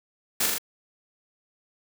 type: noise with echo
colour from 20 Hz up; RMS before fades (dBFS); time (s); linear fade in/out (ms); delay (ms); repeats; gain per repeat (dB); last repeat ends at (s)
white; -24; 0.4-0.46; 5; 41; 3; -2; 0.583
effects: none